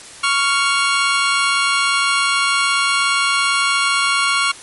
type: tone pair together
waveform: 20% pulse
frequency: 1112.8 / 1394 Hz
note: C#6 / F6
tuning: +6 / -4 cents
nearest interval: major third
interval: 390 cents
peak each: -12 dBFS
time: 0.23-4.52 s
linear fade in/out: 10 ms
effects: white hiss -37 dBFS RMS until 4.62 s + MP3 48 kbps